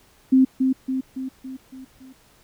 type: tone with echo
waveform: sine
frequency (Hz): 261.8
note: C4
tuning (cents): +1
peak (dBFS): -11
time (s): 0.32-0.45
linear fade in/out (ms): 10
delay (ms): 280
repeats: 6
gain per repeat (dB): -5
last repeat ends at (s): 2.13
effects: pink hiss -56 dBFS RMS until 2.43 s